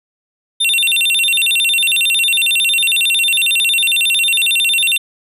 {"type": "tone with vibrato", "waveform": "square", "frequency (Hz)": 3136, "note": "G7", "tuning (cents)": 0, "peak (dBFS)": -12, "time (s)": [0.6, 4.98], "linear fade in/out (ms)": 10, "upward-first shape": "square", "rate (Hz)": 11, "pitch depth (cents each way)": 240, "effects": []}